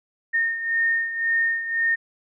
sine beating tone pair, 1832 / 1833.9 Hz, A#6 / A#6, -31 / -29 cents, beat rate 1.9 Hz, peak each -21 / -27 dBFS, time 0.33-1.96 s, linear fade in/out 20 ms, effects none

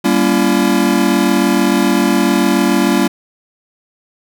square chord, G diminished seventh, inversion none, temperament just, 196 / 235.2 / 282.2 / 338.7 Hz, G3 / Bb3 / Db4 / Fb4, 0 / +16 / +31 / +47 cents, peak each -17 dBFS, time 0.04-3.08 s, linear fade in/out 10 ms, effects none

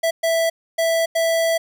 square tone bursts at uneven times, 659.3 Hz, E5, in tune, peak -17 dBFS, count 4, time 0.03-0.11 / 0.23-0.5 / 0.78-1.06 / 1.15-1.58 s, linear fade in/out 10 ms, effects none

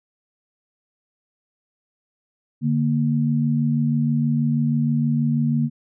sine tone pair together, 146.84 / 233.1 Hz, D3 / A#3, 0 / 0 cents, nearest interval minor sixth, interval 800 cents, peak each -20 dBFS, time 2.61-5.7 s, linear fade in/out 50 ms, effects none

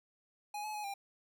square tone with pitch steps, 832 / 854 / 840 / 797 Hz, G#5 / G#5 / G#5 / G5, +3 / +48 / +19 / +28 cents, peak -39 dBFS, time 0.54-0.94 s, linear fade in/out 5 ms, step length 100 ms, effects none

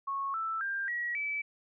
sine tone with pitch steps, 1100 / 1323.3 / 1592 / 1915.2 / 2304 Hz, C#6 / E6 / G6 / A#6 / D7, -14 / +6 / +26 / +46 / -34 cents, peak -31 dBFS, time 0.07-1.42 s, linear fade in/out 10 ms, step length 270 ms, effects none

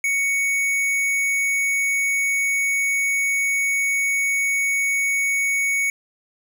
sine tone with hard clipping, 2227 Hz, C#7, 7 cents sharp, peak -20 dBFS, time 0.04-5.9 s, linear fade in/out 2 ms, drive 13 dB, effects none

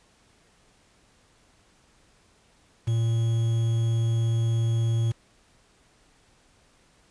triangle tone with quantisation, 114.6 Hz, A#2, 29 cents flat, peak -19 dBFS, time 2.87-5.12 s, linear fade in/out 10 ms, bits 7, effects pink hiss -61 dBFS RMS until 7.1 s + resampled to 22050 Hz

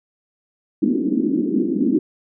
white band-pass noise, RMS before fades -19 dBFS, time 0.82-1.99 s, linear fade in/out 5 ms, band 210 to 330 Hz, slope 48 dB/octave, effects none

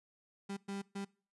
35% pulse tone bursts at uneven times, 198.1 Hz, G3, 18 cents sharp, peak -37 dBFS, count 3, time 0.49-0.57 / 0.68-0.82 / 0.95-1.05 s, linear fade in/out 10 ms, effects noise-tail reverb RT60 0.4 s tail -24 dB re dry + resampled to 24000 Hz

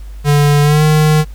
square tone with pitch glide, 145.6 to 153.55 Hz, D3 to D#3, -15 to -23 cents, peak -8 dBFS, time 0.24-1.25 s, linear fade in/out 50 ms, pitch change +92 cents, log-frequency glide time 0.62-0.83 s, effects added 50 Hz sine -26 dBFS peak until 1.34 s + pink hiss -47 dBFS RMS until 1.34 s

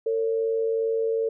sine tone pair together, 452.4 / 555 Hz, A4 / C#5, +48 / +2 cents, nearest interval major third, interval 354 cents, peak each -22 / -32 dBFS, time 0.06-1.29 s, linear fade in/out 5 ms, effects none

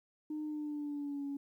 sine tone with pitch glide, 304.8 to 281.1 Hz, D#4 to C#4, -36 to +24 cents, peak -35 dBFS, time 0.3-1.37 s, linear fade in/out 5 ms, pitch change -140 cents, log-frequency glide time 0.44-1.25 s, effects tanh soft clip ceiling -33 dBFS + 12-bit

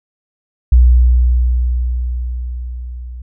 sine tone with level ramp, 61.2 Hz, B1, 15 cents flat, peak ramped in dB -3 to -26 dBFS, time 0.72-3.22 s, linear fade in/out 5 ms, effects none

